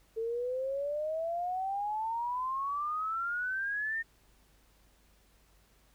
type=exponential sweep; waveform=sine; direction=up; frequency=443.6 to 1841 Hz; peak=-31 dBFS; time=0.16-4.03 s; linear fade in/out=20 ms; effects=added 50 Hz sine -65 dBFS peak until 5.94 s + pink hiss -67 dBFS RMS until 5.94 s